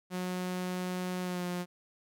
sawtooth tone with pitch glide, 182 to 177.95 Hz, F#3 to F3, -28 to +33 cents, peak -29 dBFS, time 0.1-1.66 s, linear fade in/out 50 ms, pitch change -39 cents, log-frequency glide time 1.22-1.44 s, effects none

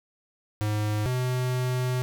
square tone pair in turn, 105.8 / 126.47 Hz, G#2 / B2, +33 / +42 cents, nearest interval minor third, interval 309 cents, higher second, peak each -25 dBFS, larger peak neither, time 0.61-1.06 / 1.06-2.02 s, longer second, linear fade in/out 0 ms, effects none

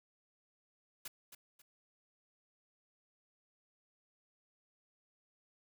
white noise with echo, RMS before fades -45 dBFS, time 1.05-1.08 s, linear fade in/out 5 ms, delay 270 ms, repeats 2, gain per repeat -9 dB, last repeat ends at 1.62 s, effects none

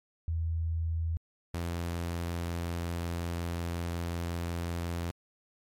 sine / sawtooth tone pair in turn, 82 / 85.49 Hz, E2 / F2, -9 / -36 cents, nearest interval minor second, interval 73 cents, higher second, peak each -28 dBFS, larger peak neither, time 0.28-1.17 / 1.54-5.11 s, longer second, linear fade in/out 0 ms, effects MP3 64 kbps

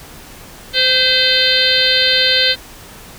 harmonic tone with a mistuned harmonic, 517 Hz, C5, 21 cents flat, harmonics 1 / 3 / 4 / 5 / 6 / 7 / 8 / 9, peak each -22 / -19 / -22 / -22 / -17 / -17 / -16 / -22 dBFS, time 0.73-2.56 s, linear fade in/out 50 ms, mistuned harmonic 4, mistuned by -31 cents, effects pink hiss -37 dBFS RMS until 3.18 s

